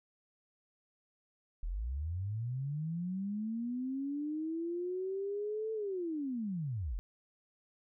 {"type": "linear two-way sweep", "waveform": "sine", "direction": "up then down", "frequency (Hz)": [36.71, 444.7, 36.71], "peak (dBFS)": -34, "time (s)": [1.63, 6.99], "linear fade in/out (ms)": 0, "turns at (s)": 5.73, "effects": []}